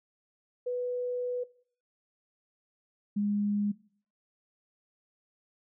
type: tone pair in turn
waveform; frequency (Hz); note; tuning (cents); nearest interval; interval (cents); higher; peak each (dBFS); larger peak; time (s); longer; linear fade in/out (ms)
sine; 493.9 / 205.4; B4 / G#3; 0 / -19; octave + minor third; 1519; first; -29 / -26; second; 0.66-1.44 / 3.16-3.72; first; 10
effects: noise-tail reverb RT60 0.5 s tail -20 dB re dry